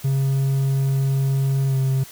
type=tone with pitch glide; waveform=triangle; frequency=135.8 to 133.24 Hz; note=C#3 to C3; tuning=-35 to +32 cents; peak=-15 dBFS; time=0.04-2.04 s; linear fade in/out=10 ms; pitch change=-33 cents; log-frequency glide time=1.67-1.76 s; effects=white hiss -42 dBFS RMS until 2.11 s